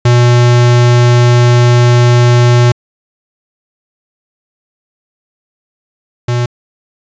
square tone pair in turn, 121.2 / 121.2 Hz, B2 / B2, -32 / -32 cents, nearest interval unison, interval 0 cents, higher neither, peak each -5 / -11 dBFS, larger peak first, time 0.05-2.72 / 6.28-6.46 s, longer first, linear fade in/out 5 ms, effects resampled to 16000 Hz

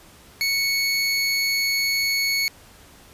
square tone pair together, 2217 / 4402 Hz, C#7 / C#8, 0 / -13 cents, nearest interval octave, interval 1187 cents, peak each -23 / -24 dBFS, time 0.41-2.48 s, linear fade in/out 0 ms, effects pink hiss -49 dBFS RMS until 3.13 s + resampled to 32000 Hz

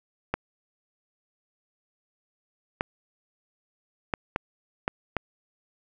clicks, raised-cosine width 0.5 ms, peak -10 dBFS, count 6, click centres 0.34 / 2.809 / 4.138 / 4.361 / 4.879 / 5.167 s, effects none

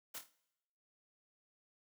white noise with echo, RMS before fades -45 dBFS, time 0.14-0.19 s, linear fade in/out 10 ms, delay 26 ms, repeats 5, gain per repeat -7 dB, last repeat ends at 0.32 s, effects noise-tail reverb RT60 0.9 s tail -21 dB re dry + high-pass 200 Hz 12 dB/octave

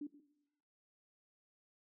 sine tone with echo, 292.1 Hz, D4, 9 cents flat, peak -40 dBFS, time 0.01-0.07 s, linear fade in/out 5 ms, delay 130 ms, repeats 1, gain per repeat -14 dB, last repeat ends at 0.2 s, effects noise-tail reverb RT60 0.9 s tail -17 dB re dry

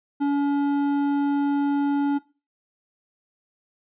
triangle tone with hard clipping, 284.2 Hz, C#4, 43 cents sharp, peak -21 dBFS, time 0.2-2.19 s, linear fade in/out 20 ms, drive 12 dB, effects noise-tail reverb RT60 0.3 s tail -19 dB re dry + resampled to 8000 Hz

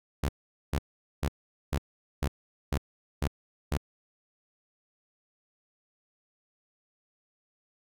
sawtooth tone bursts, 70.2 Hz, C#2, 22 cents sharp, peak -22 dBFS, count 8, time 0.23-3.774 s, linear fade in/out 5 ms, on 58 ms, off 440 ms, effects none

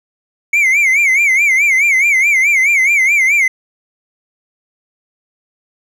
triangle tone with vibrato, 2209 Hz, C#7, 7 cents flat, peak -7 dBFS, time 0.53-3.48 s, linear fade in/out 5 ms, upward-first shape sine, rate 4.7 Hz, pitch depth 140 cents each way, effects none

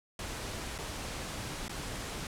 pink noise with dropouts, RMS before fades -39 dBFS, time 0.19-2.27 s, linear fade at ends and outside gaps 2 ms, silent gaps 0.781-0.786 / 1.682-1.694 s, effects low-pass 10000 Hz 12 dB/octave

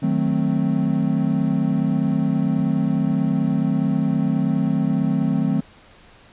triangle chord, D# diminished seventh, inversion none, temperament equal, 155.56 / 185 / 220 / 261.6 Hz, D#3 / F#3 / A3 / C4, 0 / 0 / 0 / 0 cents, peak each -21 dBFS, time 0.02-5.61 s, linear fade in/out 10 ms, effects pink hiss -49 dBFS RMS until 6.32 s + resampled to 8000 Hz

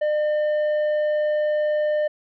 sine tone with tanh clipping, 603 Hz, D5, 46 cents sharp, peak -20 dBFS, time 0.01-2.08 s, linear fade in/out 10 ms, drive 6 dB, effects none

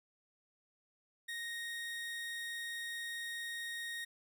30% pulse tone, 1864.7 Hz, A#6, in tune, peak -37 dBFS, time 1.28-4.05 s, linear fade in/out 10 ms, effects none

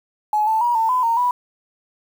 sine tone with pitch steps, 848 / 881 / 959 / 897 / 1008 / 921 / 983 Hz, G#5 / A5 / A#5 / A5 / B5 / A#5 / B5, +36 / +2 / +49 / +33 / +35 / -21 / -8 cents, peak -15 dBFS, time 0.33-1.31 s, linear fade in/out 2 ms, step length 140 ms, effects 7-bit

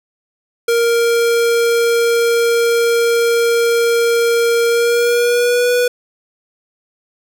square tone with pitch glide, 467 to 489.7 Hz, A#4 to B4, +3 to -15 cents, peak -12 dBFS, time 0.68-5.88 s, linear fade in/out 5 ms, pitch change +82 cents, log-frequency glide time 4.68-5.71 s, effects none

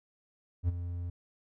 triangle tone with ADSR envelope, 87.31 Hz, F2, in tune, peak -21 dBFS, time 0.63-1.1 s, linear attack 55 ms, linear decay 21 ms, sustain -11 dB, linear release 5 ms, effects none

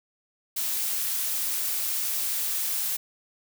blue noise, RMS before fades -28 dBFS, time 0.56-2.97 s, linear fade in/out 10 ms, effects none

